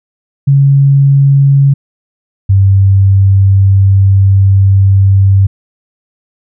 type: tone pair in turn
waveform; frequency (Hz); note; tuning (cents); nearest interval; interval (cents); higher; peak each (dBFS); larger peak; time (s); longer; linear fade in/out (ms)
sine; 138.8 / 97.41; C#3 / G2; +3 / -10; tritone; 613; first; -3; neither; 0.47-1.74 / 2.49-5.47; second; 10
effects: none